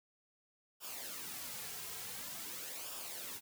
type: noise with flanger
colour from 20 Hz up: white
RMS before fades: -45 dBFS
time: 0.8-3.41 s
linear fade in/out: 50 ms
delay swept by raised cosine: 0.48 to 3.48 ms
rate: 0.47 Hz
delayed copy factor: -0.6
effects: none